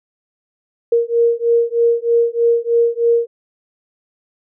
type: beating tone pair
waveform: sine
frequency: 466.2 / 469.4 Hz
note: A#4 / A#4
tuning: 0 / +12 cents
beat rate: 3.2 Hz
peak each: -15 dBFS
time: 0.92-3.27 s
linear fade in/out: 5 ms
effects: none